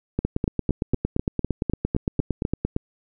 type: two click trains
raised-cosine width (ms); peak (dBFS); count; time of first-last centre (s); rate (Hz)
3; -9 / -9; 10 / 23; 0.19-2.451 / 0.25-2.764; 3.98 / 8.75
effects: none